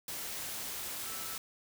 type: tone in noise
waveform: sine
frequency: 1318 Hz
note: E6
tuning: 1 cent flat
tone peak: -50 dBFS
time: 1.06-1.37 s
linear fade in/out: 2 ms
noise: white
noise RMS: -40 dBFS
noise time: 0.08-1.38 s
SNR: -13 dB
effects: none